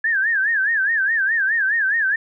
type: tone with vibrato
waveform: sine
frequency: 1689 Hz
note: G#6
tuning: 29 cents sharp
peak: -16 dBFS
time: 0.04-2.16 s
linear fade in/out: 5 ms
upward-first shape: sine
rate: 4.8 Hz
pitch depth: 170 cents each way
effects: none